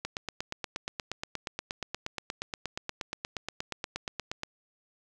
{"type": "click train", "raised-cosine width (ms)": 0.2, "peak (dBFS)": -16, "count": 38, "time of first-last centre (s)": [0.05, 4.434], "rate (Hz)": 8.44, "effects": []}